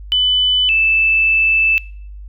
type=tone pair in turn; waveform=sine; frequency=3000 / 2636 Hz; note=F#7 / E7; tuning=+23 / -1 cents; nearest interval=major second; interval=224 cents; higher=first; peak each=-11 dBFS; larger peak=neither; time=0.12-0.69 / 0.69-1.78 s; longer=second; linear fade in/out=0 ms; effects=noise-tail reverb RT60 0.6 s tail -23 dB re dry + added 50 Hz sine -30 dBFS peak until 2.28 s